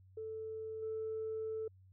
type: tone with level steps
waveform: sine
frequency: 440 Hz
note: A4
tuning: in tune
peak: -40 / -36 dBFS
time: 0.17-1.68 s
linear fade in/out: 5 ms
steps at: 0.82 s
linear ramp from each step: 10 ms
effects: tanh soft clip ceiling -33 dBFS + added 94 Hz sine -59 dBFS peak until 1.92 s